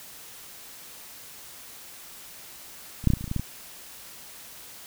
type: clicks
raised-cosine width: 5 ms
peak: -24 / -6 / -9 / -9 / -30 / -23 / -20 / -25 / -16 / -14 / -17 dBFS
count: 11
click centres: 3.041 / 3.073 / 3.103 / 3.136 / 3.171 / 3.21 / 3.242 / 3.278 / 3.314 / 3.363 / 3.396 s
effects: white hiss -45 dBFS RMS until 4.86 s